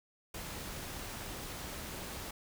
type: noise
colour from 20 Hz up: pink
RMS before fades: -43 dBFS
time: 0.34-2.31 s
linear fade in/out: 5 ms
effects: none